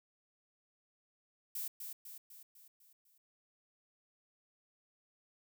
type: noise with echo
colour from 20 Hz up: violet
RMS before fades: -40 dBFS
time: 1.55-1.68 s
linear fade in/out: 5 ms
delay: 250 ms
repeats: 6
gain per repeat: -5 dB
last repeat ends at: 3.18 s
effects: none